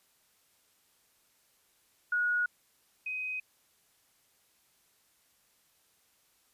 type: tone pair in turn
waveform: sine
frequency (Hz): 1452 / 2514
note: F#6 / D#7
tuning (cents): -33 / +17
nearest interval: minor seventh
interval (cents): 950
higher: second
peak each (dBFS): -26 / -33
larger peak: first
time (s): 2.12-2.46 / 3.06-3.4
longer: neither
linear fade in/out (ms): 5
effects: white hiss -69 dBFS RMS until 6.53 s + resampled to 32000 Hz